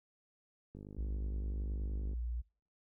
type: click train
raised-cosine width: 3 ms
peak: -36 dBFS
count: 71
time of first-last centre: 0.75-2.133 s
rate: 50.6 Hz
type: tone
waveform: sine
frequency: 59.1 Hz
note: A#1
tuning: 24 cents sharp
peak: -35 dBFS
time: 0.97-2.42 s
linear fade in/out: 20 ms
effects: noise-tail reverb RT60 0.4 s tail -24 dB re dry